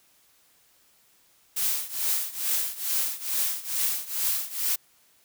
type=noise with tremolo; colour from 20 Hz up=blue; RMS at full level=-24 dBFS; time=1.56-4.76 s; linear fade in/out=10 ms; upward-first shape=triangle; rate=2.3 Hz; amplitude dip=90%; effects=white hiss -62 dBFS RMS until 5.24 s